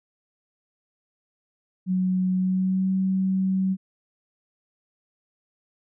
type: tone with pitch glide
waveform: sine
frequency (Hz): 185 to 189.54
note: F#3 to F#3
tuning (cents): 0 to +42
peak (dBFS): -20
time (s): 1.86-3.77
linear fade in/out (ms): 50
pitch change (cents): +42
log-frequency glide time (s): 2.35-2.91
effects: none